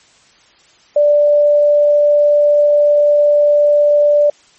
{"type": "tone", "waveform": "sine", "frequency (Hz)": 587.3, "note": "D5", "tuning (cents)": 0, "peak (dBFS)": -7, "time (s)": [0.96, 4.3], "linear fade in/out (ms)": 5, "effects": ["white hiss -49 dBFS RMS until 4.58 s", "MP3 32 kbps"]}